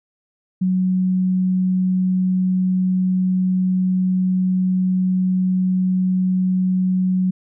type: tone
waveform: sine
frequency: 185 Hz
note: F#3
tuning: in tune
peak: -15 dBFS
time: 0.61-7.31 s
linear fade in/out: 10 ms
effects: none